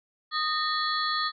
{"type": "tone cluster", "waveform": "sine", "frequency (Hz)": [1238, 1832, 3395, 4060, 4375], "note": ["D#6", "A#6", "G#7", "B7", "C#8"], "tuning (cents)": [-9, -31, 37, 47, -24], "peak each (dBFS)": [-28, -32, -35, -34, -33], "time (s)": [0.31, 1.32], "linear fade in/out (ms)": 50, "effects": []}